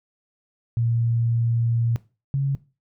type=tone pair in turn; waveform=sine; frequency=116.54 / 137.95 Hz; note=A#2 / C#3; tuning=0 / -8 cents; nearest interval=minor third; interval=292 cents; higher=second; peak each=-19 dBFS; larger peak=neither; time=0.77-1.96 / 2.34-2.55 s; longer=first; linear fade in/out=0 ms; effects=noise-tail reverb RT60 0.3 s tail -18 dB re dry